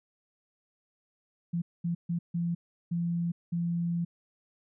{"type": "tone bursts at uneven times", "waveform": "sine", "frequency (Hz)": 170.9, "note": "F3", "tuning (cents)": -37, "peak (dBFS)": -27, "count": 6, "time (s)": [[1.53, 1.62], [1.84, 1.95], [2.09, 2.19], [2.34, 2.55], [2.91, 3.32], [3.52, 4.05]], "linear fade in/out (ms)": 10, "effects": []}